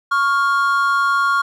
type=tone pair together; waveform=triangle; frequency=1108 / 1402.5 Hz; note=C#6 / F6; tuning=-1 / +7 cents; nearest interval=major third; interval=408 cents; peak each=-15 dBFS; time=0.11-1.42 s; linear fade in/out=10 ms; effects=none